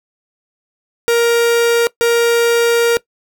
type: tone bursts at uneven times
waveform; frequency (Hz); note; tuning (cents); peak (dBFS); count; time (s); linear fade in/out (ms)
45% pulse; 468.7; A#4; +9; -10; 2; 1.08-1.87 / 2.01-2.97; 0
effects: noise-tail reverb RT60 0.1 s tail -20 dB re dry